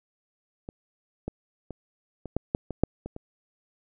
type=clicks; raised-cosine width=2 ms; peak=-24 / -18 / -23 / -23 / -12 / -10 / -19 / -6 / -22 / -24 dBFS; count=10; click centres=0.689 / 1.28 / 1.707 / 2.257 / 2.366 / 2.549 / 2.707 / 2.836 / 3.06 / 3.164 s; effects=none